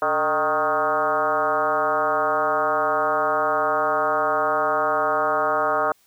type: tone with frequency modulation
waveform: sine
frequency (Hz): 932.3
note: A#5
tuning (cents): 0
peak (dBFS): -18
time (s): 0.02-5.92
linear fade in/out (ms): 2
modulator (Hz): 161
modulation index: 2.9
effects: white hiss -60 dBFS RMS until 6.06 s